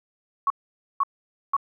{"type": "tone bursts", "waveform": "sine", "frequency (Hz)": 1111, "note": "C#6", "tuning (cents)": 4, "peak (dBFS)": -18, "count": 3, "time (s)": [0.47, 1.566], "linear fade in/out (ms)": 2, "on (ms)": 32, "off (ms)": 500, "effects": ["10-bit"]}